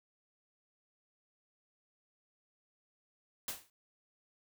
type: noise with exponential decay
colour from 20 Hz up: white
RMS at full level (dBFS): -35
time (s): 3.48-3.7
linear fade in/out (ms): 2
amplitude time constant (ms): 46
effects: none